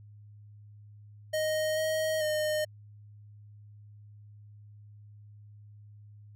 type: tone with pitch steps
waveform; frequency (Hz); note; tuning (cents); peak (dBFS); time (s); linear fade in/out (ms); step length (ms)
square; 622 / 629 / 612; D#5 / D#5 / D#5; -1 / +19 / -29; -28; 1.33-2.65; 10; 440
effects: added 104 Hz sine -49 dBFS peak until 6.35 s